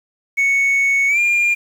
sine tone with pitch glide, 2217 to 2404 Hz, C#7 to D7, 0 to +40 cents, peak -10 dBFS, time 0.37-1.55 s, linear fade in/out 20 ms, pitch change +140 cents, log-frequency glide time 1.08-1.19 s, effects tanh soft clip ceiling -12 dBFS + 7-bit

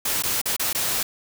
white noise with dropouts, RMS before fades -24 dBFS, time 0.05-1.03 s, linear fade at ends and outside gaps 5 ms, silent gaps 0.224-0.235 / 0.416-0.456 / 0.565-0.595 / 0.73-0.748 s, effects none

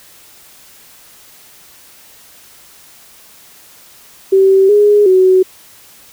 sine tone with pitch steps, 385.5 / 414.1 / 373.5 Hz, G4 / G#4 / F#4, -29 / -5 / +16 cents, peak -5 dBFS, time 4.32-5.43 s, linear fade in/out 10 ms, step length 370 ms, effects white hiss -42 dBFS RMS until 6.12 s

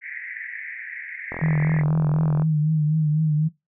white band-pass noise, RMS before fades -35 dBFS, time 0.01-1.84 s, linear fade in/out 50 ms, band 1700 to 2200 Hz, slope 96 dB/octave
click train, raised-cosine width 1 ms, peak -17 dBFS, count 48, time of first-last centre 1.32-2.421 s, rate 42.7 Hz
sine tone with vibrato, 154.1 Hz, D#3, 16 cents flat, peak -17 dBFS, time 1.41-3.49 s, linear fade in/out 20 ms, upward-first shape triangle, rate 4 Hz, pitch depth 60 cents each way
effects noise-tail reverb RT60 0.2 s tail -20 dB re dry

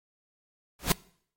pink noise with exponential growth, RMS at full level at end -18 dBFS, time 0.79-0.92 s, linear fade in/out 2 ms, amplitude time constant 28 ms, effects noise-tail reverb RT60 0.6 s tail -23 dB re dry + MP3 64 kbps

